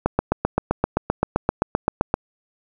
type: click train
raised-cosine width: 1 ms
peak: -3 dBFS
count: 17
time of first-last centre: 0.06-2.141 s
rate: 7.69 Hz
effects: none